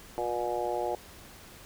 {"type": "harmonic tone", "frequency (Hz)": 120, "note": "B2", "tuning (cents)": -49, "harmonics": [3, 4, 5, 6, 7], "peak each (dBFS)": [-35, -35, -35, -35, -35], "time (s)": [0.18, 0.95], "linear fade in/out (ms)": 0, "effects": ["pink hiss -50 dBFS RMS until 1.65 s"]}